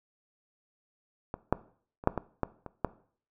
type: clicks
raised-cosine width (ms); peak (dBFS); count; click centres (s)
1; -20 / -9 / -28 / -7 / -16 / -13 / -26 / -12; 8; 1.341 / 1.526 / 2.039 / 2.074 / 2.177 / 2.433 / 2.663 / 2.847
effects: noise-tail reverb RT60 0.5 s tail -18 dB re dry